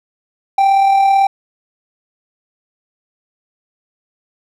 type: tone with amplitude modulation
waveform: triangle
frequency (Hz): 784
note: G5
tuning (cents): 0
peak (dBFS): -5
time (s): 0.58-1.27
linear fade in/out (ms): 5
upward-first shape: sine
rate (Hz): 38.1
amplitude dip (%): 35
effects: none